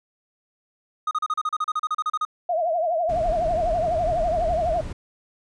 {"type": "tone bursts", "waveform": "triangle", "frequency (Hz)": 1244.5, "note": "D#6", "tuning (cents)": 0, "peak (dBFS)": -19, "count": 16, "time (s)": [1.07, 2.251], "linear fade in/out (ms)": 5, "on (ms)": 41, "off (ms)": 35}
{"type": "tone with vibrato", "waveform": "sine", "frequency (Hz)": 670, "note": "E5", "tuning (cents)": 28, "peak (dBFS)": -20, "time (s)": [2.49, 4.81], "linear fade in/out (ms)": 5, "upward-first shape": "triangle", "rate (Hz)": 12, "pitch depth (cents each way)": 150}
{"type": "noise", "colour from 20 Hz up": "brown", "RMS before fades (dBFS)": -31, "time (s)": [3.09, 4.93], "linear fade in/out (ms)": 5}
{"effects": ["resampled to 22050 Hz"]}